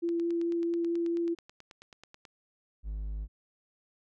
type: tone with vibrato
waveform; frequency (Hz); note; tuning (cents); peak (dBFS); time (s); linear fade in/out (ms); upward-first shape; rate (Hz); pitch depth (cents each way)
sine; 339; E4; +49; -27; 0.02-1.35; 20; sine; 4.5; 8
type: click train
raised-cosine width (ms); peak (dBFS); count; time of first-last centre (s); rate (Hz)
0.2; -32; 21; 0.09-2.252; 9.25
type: tone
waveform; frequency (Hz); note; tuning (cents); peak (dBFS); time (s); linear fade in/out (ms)
triangle; 51.91; G#1; 0; -31; 2.83-3.28; 50
effects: none